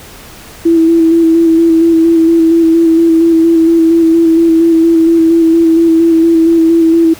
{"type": "tone with vibrato", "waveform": "sine", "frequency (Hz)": 329.6, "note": "E4", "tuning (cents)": 0, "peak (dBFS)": -4, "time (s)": [0.65, 7.14], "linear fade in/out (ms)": 10, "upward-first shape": "square", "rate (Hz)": 4.3, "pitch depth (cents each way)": 20, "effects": ["pink hiss -33 dBFS RMS until 7.19 s"]}